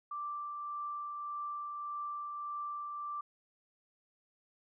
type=tone with tremolo; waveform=sine; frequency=1174.7 Hz; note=D6; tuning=in tune; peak=-36 dBFS; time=0.11-3.21 s; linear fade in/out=5 ms; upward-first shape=triangle; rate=1.7 Hz; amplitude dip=30%; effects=none